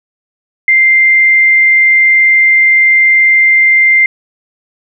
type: tone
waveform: sine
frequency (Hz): 2093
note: C7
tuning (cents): 0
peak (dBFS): -4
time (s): 0.68-4.06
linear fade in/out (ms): 2
effects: none